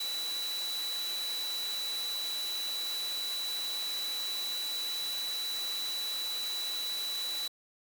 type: tone in noise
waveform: sine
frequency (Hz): 3951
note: B7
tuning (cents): 0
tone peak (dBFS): -33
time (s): 0-7.48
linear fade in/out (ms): 5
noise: white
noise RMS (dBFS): -41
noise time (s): 0-7.48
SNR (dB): +5
effects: high-pass 300 Hz 12 dB/octave